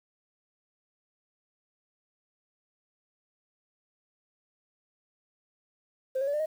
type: tone with pitch steps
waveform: sine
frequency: 523.3 / 547.4 / 572.6 / 599 / 626.6 Hz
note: C5 / C#5 / D5 / D5 / D#5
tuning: 0 / -22 / -44 / +34 / +12 cents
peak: -25 dBFS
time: 6.15-6.46 s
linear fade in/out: 10 ms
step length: 62 ms
effects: tanh soft clip ceiling -22 dBFS + 9-bit